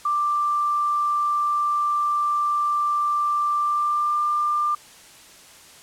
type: tone with pitch glide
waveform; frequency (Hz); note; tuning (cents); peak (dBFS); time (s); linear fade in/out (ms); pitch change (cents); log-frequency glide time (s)
sine; 1180 to 1193; D6 to D6; +8 to +27; -19; 0.05-4.75; 5; +19; 3.59-4.19
effects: white hiss -47 dBFS RMS until 5.82 s + low-pass 10000 Hz 12 dB/octave